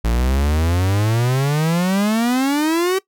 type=exponential sweep; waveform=45% pulse; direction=up; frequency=55 to 387.1 Hz; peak=-15 dBFS; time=0.04-2.99 s; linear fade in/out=10 ms; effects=noise-tail reverb RT60 0.1 s tail -20 dB re dry